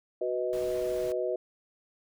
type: chord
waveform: sine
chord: B major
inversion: second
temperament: equal with one note detuned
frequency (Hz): 370 / 493.9 / 628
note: F#4 / B4 / D#5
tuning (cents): 0 / 0 / +16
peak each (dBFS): -32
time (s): 0.21-1.36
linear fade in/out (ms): 5
type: noise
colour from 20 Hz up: pink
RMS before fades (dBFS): -46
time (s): 0.53-1.12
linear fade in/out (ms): 0
effects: none